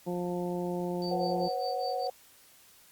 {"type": "harmonic tone", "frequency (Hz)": 176.9, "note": "F3", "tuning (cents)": 23, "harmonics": [1, 2, 3, 4, 5], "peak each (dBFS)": [-34, -34, -38, -42, -43], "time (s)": [0.06, 1.49], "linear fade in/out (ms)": 20}
{"type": "tone with tremolo", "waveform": "sine", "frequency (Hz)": 4600, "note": "D8", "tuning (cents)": -37, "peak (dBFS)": -38, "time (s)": [1.02, 2.07], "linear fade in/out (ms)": 0, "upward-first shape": "sine", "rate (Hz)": 5, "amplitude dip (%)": 95}
{"type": "chord", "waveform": "sine", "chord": "B suspended second", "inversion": "none", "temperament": "equal with one note detuned", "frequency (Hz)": [493.9, 540.8, 740], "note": ["B4", "C#5", "F#5"], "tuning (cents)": [0, -43, 0], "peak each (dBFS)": [-36, -35, -32], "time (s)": [1.11, 2.1], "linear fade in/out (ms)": 5}
{"effects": ["white hiss -58 dBFS RMS until 2.91 s", "Opus 48 kbps"]}